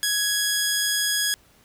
10% pulse tone, 1667 Hz, G#6, 6 cents sharp, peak -12 dBFS, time 0.03-1.34 s, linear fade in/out 0 ms, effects pink hiss -57 dBFS RMS until 1.64 s

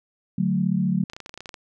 sine chord, D major, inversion none, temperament equal, 146.83 / 185 / 220 Hz, D3 / F#3 / A3, 0 / 0 / 0 cents, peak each -27 / -21 / -26 dBFS, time 0.38-1.04 s, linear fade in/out 5 ms
clicks, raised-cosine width 0.2 ms, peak -20 dBFS, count 12, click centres 1.099 / 1.134 / 1.165 / 1.203 / 1.261 / 1.294 / 1.341 / 1.376 / 1.406 / 1.458 / 1.492 / 1.542 s
effects none

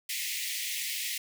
pink high-pass noise, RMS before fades -34 dBFS, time 0.09-1.18 s, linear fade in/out 5 ms, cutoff 1900 Hz, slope 96 dB/octave, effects none

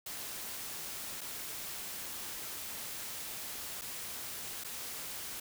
white noise with dropouts, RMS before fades -42 dBFS, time 0.06-5.4 s, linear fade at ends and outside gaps 5 ms, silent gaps 1.209-1.213 / 3.813-3.817 / 4.638-4.645 s, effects none

